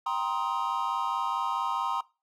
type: chord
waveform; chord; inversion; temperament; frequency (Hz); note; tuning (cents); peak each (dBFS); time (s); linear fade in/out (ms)
triangle; C minor seventh; second; just; 784.9 / 941.9 / 1046.5 / 1255.8; G5 / Bb5 / C6 / Eb6; +2 / +18 / 0 / +16; -34 / -29 / -30 / -32; 0.06-2.01; 5
effects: noise-tail reverb RT60 0.3 s tail -21 dB re dry